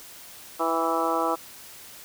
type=harmonic tone with a mistuned harmonic; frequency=164.81 Hz; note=E3; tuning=in tune; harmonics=2 / 3 / 4 / 5 / 6 / 7 / 8; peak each=-30 / -30 / -30 / -30 / -30 / -30 / -30 dBFS; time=0.59-1.36 s; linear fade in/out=20 ms; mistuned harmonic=5; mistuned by=-23 cents; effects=white hiss -45 dBFS RMS until 2.04 s